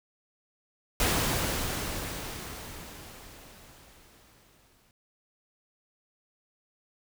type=noise with exponential decay; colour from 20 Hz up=pink; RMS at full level=-25 dBFS; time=1-4.91 s; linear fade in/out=1 ms; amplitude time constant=850 ms; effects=none